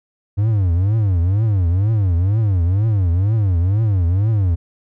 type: tone with vibrato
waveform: triangle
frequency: 97.2 Hz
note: G2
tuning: 14 cents flat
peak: -11 dBFS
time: 0.37-4.56 s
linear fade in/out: 20 ms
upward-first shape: triangle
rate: 2.1 Hz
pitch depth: 290 cents each way
effects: none